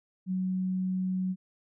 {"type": "tone", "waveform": "sine", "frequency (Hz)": 185.9, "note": "F#3", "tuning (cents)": 8, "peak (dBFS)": -27, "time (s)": [0.26, 1.36], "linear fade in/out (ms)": 50, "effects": []}